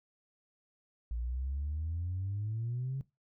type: exponential sweep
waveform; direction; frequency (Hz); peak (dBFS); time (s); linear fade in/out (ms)
sine; up; 56.4 to 137.6; -32; 1.11-3.01; 0
effects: noise-tail reverb RT60 0.2 s tail -19 dB re dry + tanh soft clip ceiling -29 dBFS